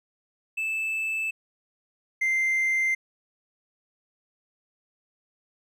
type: tone pair in turn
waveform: triangle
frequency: 2630 / 2087 Hz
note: E7 / C7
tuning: -5 / -5 cents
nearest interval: major third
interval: 400 cents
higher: first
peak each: -24 / -19 dBFS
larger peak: second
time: 0.57-1.31 / 2.21-2.95 s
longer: neither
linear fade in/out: 10 ms
effects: tanh soft clip ceiling -16 dBFS